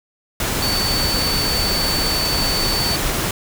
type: tone in noise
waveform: sine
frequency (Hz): 4513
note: C#8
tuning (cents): +30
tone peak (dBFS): -20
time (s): 0.62-2.96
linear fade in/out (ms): 2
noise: pink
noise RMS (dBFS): -21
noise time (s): 0.4-3.31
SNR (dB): -2
effects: none